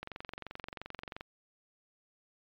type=click train; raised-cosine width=0.3 ms; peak=-24 dBFS; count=28; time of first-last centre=0.03-1.209 s; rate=22.9 Hz; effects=low-pass 4000 Hz 12 dB/octave + MP3 96 kbps